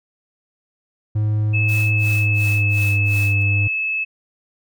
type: tone with pitch glide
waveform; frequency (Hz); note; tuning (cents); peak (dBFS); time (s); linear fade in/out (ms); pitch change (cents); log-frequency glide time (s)
triangle; 106.6 to 100.85; G#2 to G2; +46 to +50; -14; 1.15-3.68; 10; -96; 1.85-3.05
type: tone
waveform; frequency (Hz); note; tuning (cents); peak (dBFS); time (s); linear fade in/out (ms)
sine; 2600; E7; -24; -19; 1.53-4.05; 20
type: noise with tremolo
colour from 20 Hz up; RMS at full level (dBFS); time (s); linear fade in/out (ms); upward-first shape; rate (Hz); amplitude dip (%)
white; -34; 1.68-3.43; 10; sine; 2.8; 100
effects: none